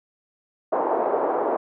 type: band-pass noise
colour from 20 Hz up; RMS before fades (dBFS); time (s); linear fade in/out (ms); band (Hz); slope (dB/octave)
pink; -23; 0.72-1.57; 10; 380 to 940; 24
effects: none